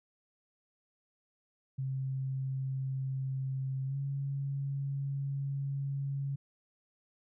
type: tone with pitch glide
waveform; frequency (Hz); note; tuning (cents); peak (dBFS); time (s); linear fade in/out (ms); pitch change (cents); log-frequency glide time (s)
sine; 133.2 to 138.62; C3 to C#3; +31 to 0; -32; 1.78-6.36; 10; +69; 3.86-3.96
effects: none